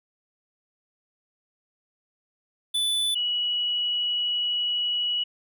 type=tone pair in turn; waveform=square / sine; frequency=3487 / 2928 Hz; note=A7 / F#7; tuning=-16 / -19 cents; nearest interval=minor third; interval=303 cents; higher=first; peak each=-23 dBFS; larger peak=neither; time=2.74-3.15 / 3.15-5.24 s; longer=second; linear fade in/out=10 ms; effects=none